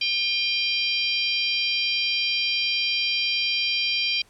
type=harmonic tone with a mistuned harmonic; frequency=790 Hz; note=G5; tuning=13 cents sharp; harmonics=3 / 4 / 5 / 6 / 7; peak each=-26 / -26 / -32 / -28 / -34 dBFS; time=0.01-4.22 s; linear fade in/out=5 ms; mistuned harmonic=3; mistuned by=+30 cents; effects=pink hiss -57 dBFS RMS until 4.29 s + low-pass 11000 Hz 12 dB/octave